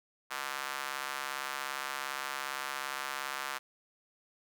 square tone with high-pass filter, 68.7 Hz, C#2, 15 cents flat, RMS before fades -38 dBFS, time 0.3-3.59 s, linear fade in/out 20 ms, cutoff 1200 Hz, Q 1.5, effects none

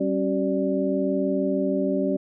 sine tone cluster, 193.1 / 273.7 / 380 / 587 Hz, G3 / C#4 / F#4 / D5, -26 / -22 / +46 / -1 cents, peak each -27 / -25 / -27 / -27 dBFS, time 0-2.17 s, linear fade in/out 10 ms, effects none

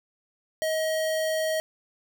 square tone, 633 Hz, D#5, 30 cents sharp, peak -25 dBFS, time 0.62-1.6 s, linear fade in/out 0 ms, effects none

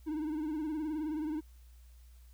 triangle tone with vibrato, 308.3 Hz, D#4, 16 cents flat, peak -31 dBFS, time 0.06-1.41 s, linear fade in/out 20 ms, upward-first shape sine, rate 19 Hz, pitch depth 75 cents each way, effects added 60 Hz sine -53 dBFS peak until 2.33 s + white hiss -69 dBFS RMS until 2.33 s

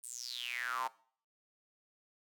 square tone with high-pass filter sweep, 61 Hz, B1, 21 cents flat, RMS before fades -40 dBFS, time 0.03-0.88 s, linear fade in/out 10 ms, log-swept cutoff 9400 to 850 Hz, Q 9.5, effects noise-tail reverb RT60 0.5 s tail -20 dB re dry

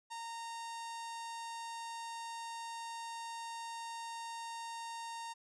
sawtooth tone with notch filter, 923 Hz, A#5, 17 cents flat, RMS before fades -44 dBFS, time 0.1-5.34 s, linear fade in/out 20 ms, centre 2200 Hz, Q 1.7, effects resampled to 22050 Hz

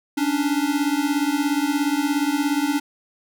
square beating tone pair, 280.5 / 297.5 Hz, C#4 / D4, +21 / +22 cents, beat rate 17 Hz, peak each -23 dBFS, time 0.17-2.8 s, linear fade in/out 10 ms, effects none

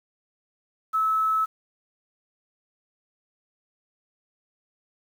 sine tone with quantisation, 1300 Hz, E6, 24 cents flat, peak -20 dBFS, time 0.93-1.46 s, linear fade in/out 20 ms, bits 8, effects none

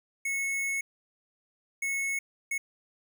square tone bursts at uneven times, 2194 Hz, C#7, 18 cents flat, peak -29 dBFS, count 3, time 0.25-0.81 / 1.82-2.19 / 2.51-2.58 s, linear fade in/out 5 ms, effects none

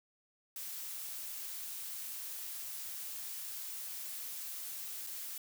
blue noise with dropouts, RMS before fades -43 dBFS, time 0.56-5.38 s, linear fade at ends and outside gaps 2 ms, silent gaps 5.066-5.07 s, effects none

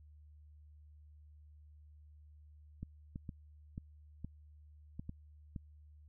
clicks, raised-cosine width 5 ms, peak -30 dBFS, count 8, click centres 2.83 / 3.159 / 3.292 / 3.779 / 4.246 / 4.995 / 5.094 / 5.562 s, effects added 75 Hz sine -56 dBFS peak until 6.08 s

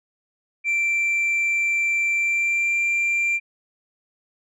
sine tone with pitch glide, 2349 to 2369 Hz, D7 to D7, 0 to +14 cents, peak -16 dBFS, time 0.64-3.4 s, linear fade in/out 50 ms, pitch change +14 cents, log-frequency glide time 2.15-2.79 s, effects tanh soft clip ceiling -18 dBFS

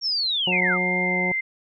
sine linear sweep, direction down, 5588 to 1129 Hz, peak -21 dBFS, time 0.01-0.78 s, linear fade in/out 50 ms
harmonic tone, 181.3 Hz, F#3, 35 cents flat, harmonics 1 / 2 / 3 / 4 / 5, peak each -27 / -30 / -32 / -33 / -34 dBFS, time 0.47-1.32 s, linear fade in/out 2 ms
sine tone with pitch glide, 2100 to 2084 Hz, C7 to C7, +6 to -7 cents, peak -22 dBFS, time 0.52-1.41 s, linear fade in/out 10 ms, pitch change -13 cents, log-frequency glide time 1.02-1.21 s
effects none

